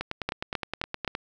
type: two click trains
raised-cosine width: 0.3 ms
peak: -14 / -11 dBFS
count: 12 / 4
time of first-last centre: 0.01-1.151 / 0.29-1.077 s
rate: 9.64 / 3.81 Hz
effects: none